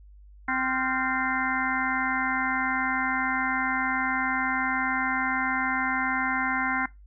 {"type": "harmonic tone with a mistuned harmonic", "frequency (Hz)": 260.1, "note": "C4", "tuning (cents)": -10, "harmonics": [1, 3, 4, 5, 6, 7, 8], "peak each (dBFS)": [-32, -32, -32, -32, -32, -32, -32], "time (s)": [0.48, 6.86], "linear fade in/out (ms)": 5, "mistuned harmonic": 5, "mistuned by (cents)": 120, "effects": ["noise-tail reverb RT60 0.2 s tail -20 dB re dry", "added 50 Hz sine -47 dBFS peak until 7.06 s"]}